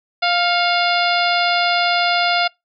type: harmonic tone with a mistuned harmonic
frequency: 698.5 Hz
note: F5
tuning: in tune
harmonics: 1 / 2 / 3 / 4 / 5 / 6 / 7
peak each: -18 / -21 / -23 / -24 / -25 / -26 / -26 dBFS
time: 0.22-2.48 s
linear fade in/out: 10 ms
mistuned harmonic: 3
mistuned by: +57 cents
effects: noise-tail reverb RT60 0.2 s tail -26 dB re dry